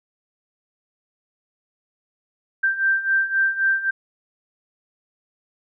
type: beating tone pair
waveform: sine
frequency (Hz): 1568 / 1571.8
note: G6 / G6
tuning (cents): 0 / +4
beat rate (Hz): 3.8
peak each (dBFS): -23 / -19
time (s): 2.63-3.91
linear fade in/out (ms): 10
effects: none